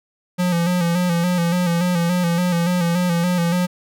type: tone with vibrato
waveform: square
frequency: 174.61 Hz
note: F3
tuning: in tune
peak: -17 dBFS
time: 0.38-3.67 s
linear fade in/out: 20 ms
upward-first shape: square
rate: 3.5 Hz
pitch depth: 47 cents each way
effects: none